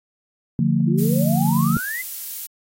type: chord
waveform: sine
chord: D minor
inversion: none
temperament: equal with one note detuned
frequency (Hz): 146.83 / 174.61 / 225.7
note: D3 / F3 / A3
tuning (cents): 0 / 0 / +44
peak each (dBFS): -20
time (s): 0.59-1.77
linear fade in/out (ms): 2
type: exponential sweep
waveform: sine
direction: up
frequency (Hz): 324.2 to 2093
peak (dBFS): -25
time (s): 0.87-2.02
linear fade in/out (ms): 10
type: noise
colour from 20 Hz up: violet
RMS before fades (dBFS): -29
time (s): 0.98-2.47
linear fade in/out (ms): 10
effects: AAC 48 kbps